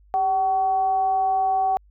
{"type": "tone with frequency modulation", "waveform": "sine", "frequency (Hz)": 762, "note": "G5", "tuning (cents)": -49, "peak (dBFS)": -18, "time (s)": [0.14, 1.77], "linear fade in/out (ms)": 0, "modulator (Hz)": 362, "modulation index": 0.25, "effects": ["added 50 Hz sine -51 dBFS peak until 1.9 s"]}